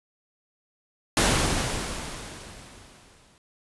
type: noise with exponential decay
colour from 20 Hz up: pink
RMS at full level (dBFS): -19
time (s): 1.17-3.38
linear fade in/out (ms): 1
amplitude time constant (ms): 480
effects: resampled to 24000 Hz